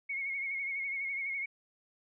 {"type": "tone with vibrato", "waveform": "sine", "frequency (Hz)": 2189, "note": "C#7", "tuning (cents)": -22, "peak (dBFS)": -33, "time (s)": [0.09, 1.46], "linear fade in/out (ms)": 10, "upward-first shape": "sine", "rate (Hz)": 12, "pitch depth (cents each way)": 46, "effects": []}